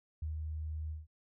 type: tone with ADSR envelope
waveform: sine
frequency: 77.78 Hz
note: D#2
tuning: in tune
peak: -34 dBFS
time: 0.22-1.07 s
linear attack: 5 ms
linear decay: 130 ms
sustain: -2 dB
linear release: 170 ms
effects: none